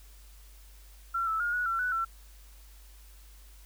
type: tone with pitch steps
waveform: sine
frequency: 1361 / 1313 / 1423 / 1463 / 1352 / 1485 / 1349 Hz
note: F6 / E6 / F6 / F#6 / E6 / F#6 / E6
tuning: -45 / -7 / +32 / -20 / +43 / +6 / +40 cents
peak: -27 dBFS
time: 1.14-2.05 s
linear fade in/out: 10 ms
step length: 130 ms
effects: added 50 Hz sine -50 dBFS peak until 3.65 s + white hiss -59 dBFS RMS until 3.65 s